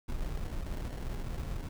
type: noise with sample-and-hold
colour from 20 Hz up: brown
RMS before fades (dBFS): -36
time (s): 0.08-1.69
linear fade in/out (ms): 10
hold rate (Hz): 1225
effects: none

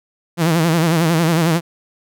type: tone with vibrato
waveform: sawtooth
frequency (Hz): 164.81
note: E3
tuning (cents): 0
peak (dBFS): -9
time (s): 0.37-1.61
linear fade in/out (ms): 50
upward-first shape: sine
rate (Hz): 11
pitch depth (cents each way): 94
effects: none

